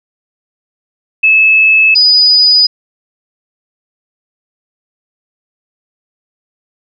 sine tone pair in turn, 2602 / 4956 Hz, E7 / D#8, -23 / -8 cents, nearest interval major seventh, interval 1115 cents, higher second, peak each -4 dBFS, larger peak neither, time 1.23-1.95 / 1.95-2.67 s, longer neither, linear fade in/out 10 ms, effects none

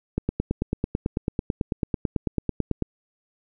click train, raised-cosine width 3 ms, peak -10 dBFS, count 25, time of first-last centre 0.18-2.823 s, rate 9.08 Hz, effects none

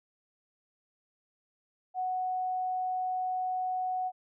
sine tone, 740 Hz, F#5, in tune, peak -29 dBFS, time 1.94-4.12 s, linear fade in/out 50 ms, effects none

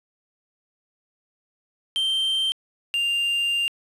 triangle tone pair in turn, 3136 / 2794 Hz, G7 / F7, 0 / 0 cents, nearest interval major second, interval 200 cents, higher first, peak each -19 dBFS, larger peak neither, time 1.96-2.52 / 2.94-3.68 s, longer second, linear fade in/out 0 ms, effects resampled to 32000 Hz + 8-bit

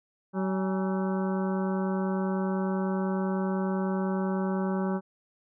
harmonic tone with a mistuned harmonic, 190 Hz, F#3, 46 cents sharp, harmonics 1 / 2 / 3 / 4 / 5 / 6 / 7 / 8, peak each -27 / -33 / -37 / -39 / -41 / -43 / -44 / -45 dBFS, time 0.33-5.01 s, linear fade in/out 50 ms, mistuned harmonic 4, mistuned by +140 cents, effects none

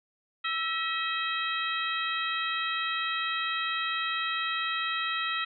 harmonic tone with a mistuned harmonic, 640 Hz, D#5, 49 cents sharp, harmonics 2 / 3 / 4 / 5 / 6, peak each -32 / -34 / -35 / -36 / -37 dBFS, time 0.44-5.45 s, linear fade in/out 10 ms, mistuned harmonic 2, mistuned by +59 cents, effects none

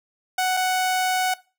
sawtooth tone pair in turn, 742 / 742 Hz, F#5 / F#5, +5 / +5 cents, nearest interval unison, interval 0 cents, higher neither, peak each -16 dBFS, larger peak neither, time 0.38-0.57 / 0.57-1.34 s, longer second, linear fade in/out 5 ms, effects noise-tail reverb RT60 0.3 s tail -19 dB re dry

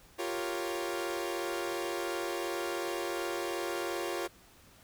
sawtooth chord, G half-diminished seventh, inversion third, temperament equal, 349.2 / 392 / 466.2 / 554.4 Hz, F4 / G4 / Bb4 / Db5, 0 / 0 / 0 / 0 cents, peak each -32 / -36 / -37 / -36 dBFS, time 0.18-4.28 s, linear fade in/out 20 ms, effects pink hiss -59 dBFS RMS until 4.83 s

